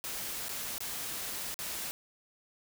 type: noise with dropouts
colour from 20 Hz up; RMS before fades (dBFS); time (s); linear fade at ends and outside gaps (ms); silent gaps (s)
white; -38; 0.04-1.91; 0; 0.484-0.492 / 0.781-0.805 / 1.542-1.59
effects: none